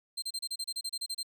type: tone bursts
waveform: 30% pulse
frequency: 4152 Hz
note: C8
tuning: 14 cents flat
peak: -30 dBFS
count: 13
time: 0.17-1.231 s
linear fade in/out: 10 ms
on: 53 ms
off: 31 ms
effects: none